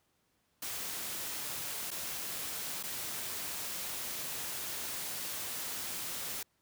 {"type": "noise with dropouts", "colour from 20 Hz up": "white", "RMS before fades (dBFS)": -39, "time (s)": [0.62, 6.43], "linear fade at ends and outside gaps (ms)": 5, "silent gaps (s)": [[1.906, 1.913], [2.829, 2.835]], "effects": ["pink hiss -75 dBFS RMS until 6.61 s", "high-pass 60 Hz 12 dB/octave"]}